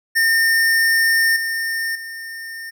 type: tone with level steps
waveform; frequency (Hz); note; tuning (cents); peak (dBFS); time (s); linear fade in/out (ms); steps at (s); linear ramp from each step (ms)
square; 1816; A#6; -46; -14 / -21 / -30; 0.15-2.71; 20; 1.36 / 1.95; 5
effects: none